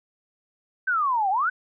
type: exponential two-way sweep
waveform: sine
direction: down then up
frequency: 1568 to 740 to 1568 Hz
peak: -20 dBFS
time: 0.87-1.5 s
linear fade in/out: 10 ms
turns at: 1.3 s
effects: none